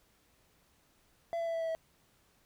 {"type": "tone with pitch steps", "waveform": "triangle", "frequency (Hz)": [674, 669, 664, 659, 654.1, 649.2], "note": ["E5", "E5", "E5", "E5", "E5", "E5"], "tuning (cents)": [38, 25, 12, -1, -14, -27], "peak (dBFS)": -30, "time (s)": [1.33, 1.75], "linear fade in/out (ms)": 0, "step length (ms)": 70, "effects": ["pink hiss -69 dBFS RMS until 2.45 s"]}